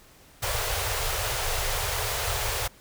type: band-stop noise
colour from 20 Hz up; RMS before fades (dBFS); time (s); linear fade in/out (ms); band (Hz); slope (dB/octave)
pink; -28; 0.42-2.68; 10; 120 to 420; 48
effects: pink hiss -54 dBFS RMS until 2.8 s